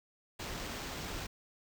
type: noise with sample-and-hold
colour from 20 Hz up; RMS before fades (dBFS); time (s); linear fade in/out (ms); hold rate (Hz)
pink; -41; 0.39-1.27; 10; 11025
effects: none